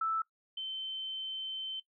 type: tone pair in turn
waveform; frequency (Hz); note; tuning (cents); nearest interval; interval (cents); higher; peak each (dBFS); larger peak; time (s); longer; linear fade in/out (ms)
sine; 1318.5 / 3086; E6 / G7; 0 / -28; octave + minor third; 1472; second; -29 / -35; first; 0.01-0.22 / 0.57-1.8; second; 5
effects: noise-tail reverb RT60 0.1 s tail -19 dB re dry